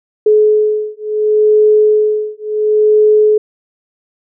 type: beating tone pair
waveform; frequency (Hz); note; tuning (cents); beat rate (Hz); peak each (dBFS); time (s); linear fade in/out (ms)
sine; 425.8 / 426.51; G#4 / G#4; +43 / +46; 0.71; -11; 0.26-3.38; 5
effects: none